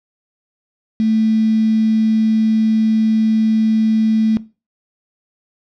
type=tone with quantisation; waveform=sine; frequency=220 Hz; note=A3; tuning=in tune; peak=-12 dBFS; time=1-4.37 s; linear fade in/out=0 ms; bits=5; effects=noise-tail reverb RT60 0.3 s tail -18 dB re dry + low-pass 3000 Hz 12 dB/octave